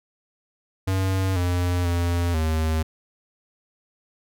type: tone with pitch steps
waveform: square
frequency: 95.1 / 88.8 / 86.5 / 79.3 Hz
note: F#2 / F2 / F2 / D#2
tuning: +48 / +29 / -16 / +33 cents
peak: -21 dBFS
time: 0.87-2.83 s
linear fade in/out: 10 ms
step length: 490 ms
effects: none